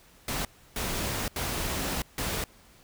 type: noise bursts at uneven times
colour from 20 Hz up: pink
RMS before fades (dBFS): -31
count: 4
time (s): 0.28-0.45 / 0.76-1.28 / 1.36-2.02 / 2.18-2.44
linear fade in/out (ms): 2
effects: pink hiss -57 dBFS RMS until 2.83 s